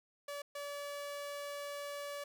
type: tone bursts at uneven times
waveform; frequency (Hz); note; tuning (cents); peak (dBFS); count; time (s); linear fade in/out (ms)
sawtooth; 574; D5; -40; -37; 2; 0.28-0.42 / 0.55-2.24; 5
effects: none